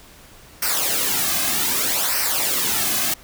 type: noise with flanger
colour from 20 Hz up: white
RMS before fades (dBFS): -21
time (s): 0.62-3.14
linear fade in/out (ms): 5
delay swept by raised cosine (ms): 0.28 to 2.18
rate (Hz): 0.64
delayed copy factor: -0.7
effects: pink hiss -46 dBFS RMS until 3.23 s